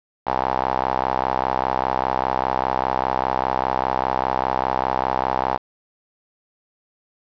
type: tone with band-pass filter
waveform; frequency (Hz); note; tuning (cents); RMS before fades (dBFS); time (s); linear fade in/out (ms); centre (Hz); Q
sawtooth; 65; C2; -11; -22; 0.26-5.58; 20; 860; 3.9
effects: resampled to 11025 Hz + 7-bit